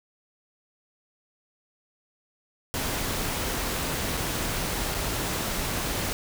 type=noise with dropouts; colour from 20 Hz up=pink; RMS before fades=-29 dBFS; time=2.74-6.13 s; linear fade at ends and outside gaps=0 ms; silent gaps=4.17-4.174 / 4.943-4.947 s; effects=none